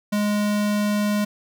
square tone, 207.7 Hz, G#3, in tune, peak -20 dBFS, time 0.12-1.25 s, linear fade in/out 10 ms, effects none

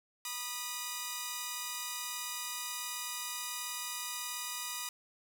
5% pulse tone pair together, 977 / 1230.9 Hz, B5 / D#6, -19 / -19 cents, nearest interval major third, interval 400 cents, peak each -28 dBFS, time 0.25-4.89 s, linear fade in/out 2 ms, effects none

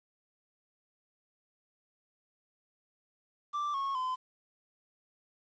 triangle tone with pitch steps, 1174.7 / 1096 / 1022.6 Hz, D6 / C#6 / C6, 0 / -20 / -40 cents, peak -29 dBFS, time 3.53-4.16 s, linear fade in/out 20 ms, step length 210 ms, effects resampled to 16000 Hz + 10-bit

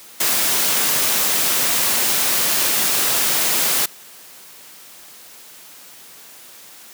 white noise, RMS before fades -18 dBFS, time 0.2-3.86 s, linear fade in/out 5 ms, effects white hiss -42 dBFS RMS until 6.93 s + high-pass 150 Hz 12 dB/octave

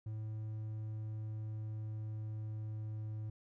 triangle tone with pitch glide, 108.7 to 108.07 Hz, A2 to A2, -21 to -31 cents, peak -37 dBFS, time 0.06-3.3 s, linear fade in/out 5 ms, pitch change -10 cents, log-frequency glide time 0.2-3.16 s, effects none

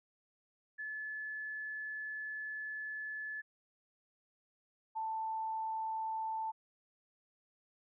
sine tone pair in turn, 1725 / 884.7 Hz, A6 / A5, -35 / +9 cents, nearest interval octave, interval 1156 cents, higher first, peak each -39 / -35 dBFS, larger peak second, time 0.78-3.42 / 4.95-6.52 s, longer first, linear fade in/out 20 ms, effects none

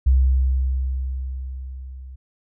sine tone with level ramp, 65.1 Hz, C2, 8 cents flat, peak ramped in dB -11 to -35 dBFS, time 0.06-2.16 s, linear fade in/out 10 ms, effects none

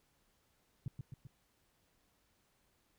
sine tone with echo, 131.6 Hz, C3, 10 cents sharp, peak -35 dBFS, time 0.86-0.88 s, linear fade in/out 2 ms, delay 130 ms, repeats 3, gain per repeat -4 dB, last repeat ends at 1.27 s, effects pink hiss -75 dBFS RMS until 2.98 s

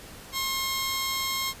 10% pulse tone pair together, 1071 / 3831 Hz, C6 / A#7, +40 / +47 cents, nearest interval octave + minor seventh, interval 2207 cents, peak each -19 / -26 dBFS, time 0.32-1.54 s, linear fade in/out 50 ms, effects pink hiss -45 dBFS RMS until 1.6 s + resampled to 32000 Hz

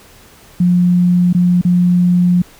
sine tone with dropouts, 177.6 Hz, F3, 29 cents sharp, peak -8 dBFS, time 0.6-2.42 s, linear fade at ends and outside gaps 5 ms, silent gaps 1.329-1.347 / 1.614-1.649 s, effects pink hiss -43 dBFS RMS until 2.59 s

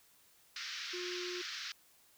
white band-pass noise, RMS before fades -43 dBFS, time 0.56-1.72 s, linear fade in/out 2 ms, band 1300 to 5600 Hz, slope 48 dB/octave
triangle tone, 357.7 Hz, F4, 41 cents sharp, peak -39 dBFS, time 0.93-1.42 s, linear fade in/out 10 ms
effects white hiss -66 dBFS RMS until 2.17 s

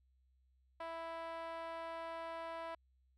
5% pulse tone with band-pass filter, 329.8 Hz, E4, 1 cent sharp, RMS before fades -45 dBFS, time 0.8-2.75 s, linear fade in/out 5 ms, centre 790 Hz, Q 3.2, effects added 64 Hz sine -70 dBFS peak until 3.17 s

